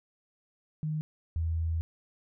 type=tone pair in turn; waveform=sine; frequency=154.4 / 81.79 Hz; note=D#3 / E2; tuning=-13 / -13 cents; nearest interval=major seventh; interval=1100 cents; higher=first; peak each=-29 / -27 dBFS; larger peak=second; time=0.83-1.01 / 1.36-1.81 s; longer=second; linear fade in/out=0 ms; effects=none

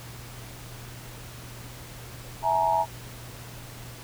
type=tone cluster; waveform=sine; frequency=656 / 847 / 936 Hz; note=E5 / G#5 / A#5; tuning=-9 / +34 / +7 cents; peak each=-28 / -24 / -24 dBFS; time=2.42-2.86 s; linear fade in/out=50 ms; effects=added 120 Hz sine -43 dBFS peak until 4.03 s + pink hiss -44 dBFS RMS until 4.03 s

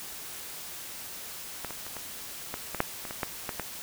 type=clicks; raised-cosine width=0.5 ms; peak=-19 / -23 / -26 / -24 / -18 / -18 / -8 / -23 / -21 / -13 / -16 / -16 dBFS; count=12; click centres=1.647 / 1.707 / 1.866 / 1.967 / 2.541 / 2.747 / 2.804 / 3.052 / 3.109 / 3.232 / 3.492 / 3.597 s; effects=white hiss -41 dBFS RMS until 3.82 s

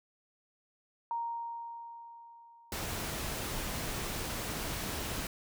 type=tone with exponential decay; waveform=sine; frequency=932.3 Hz; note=A#5; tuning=in tune; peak=-31 dBFS; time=1.11-3.6 s; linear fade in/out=1 ms; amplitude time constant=540 ms
type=noise; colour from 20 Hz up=pink; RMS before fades=-37 dBFS; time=2.72-5.27 s; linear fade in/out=2 ms
effects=none

